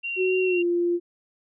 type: tone with vibrato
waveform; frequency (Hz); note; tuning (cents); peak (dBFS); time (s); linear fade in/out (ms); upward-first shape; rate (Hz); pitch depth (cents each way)
sine; 2746; F7; -30; -27; 0.03-0.63; 20; triangle; 3.8; 16
type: tone with pitch glide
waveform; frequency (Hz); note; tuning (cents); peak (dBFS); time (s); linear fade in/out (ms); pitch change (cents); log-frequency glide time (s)
sine; 372.3 to 347.4; F#4 to F4; +11 to -9; -20; 0.16-1; 50; -120; 0.47-0.61
effects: none